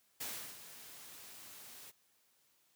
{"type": "noise with ADSR envelope", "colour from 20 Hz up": "white", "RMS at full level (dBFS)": -41, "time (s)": [0.2, 1.92], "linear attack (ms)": 10, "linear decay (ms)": 350, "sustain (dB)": -12, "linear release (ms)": 29, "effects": ["white hiss -73 dBFS RMS until 2.75 s", "high-pass 80 Hz 12 dB/octave"]}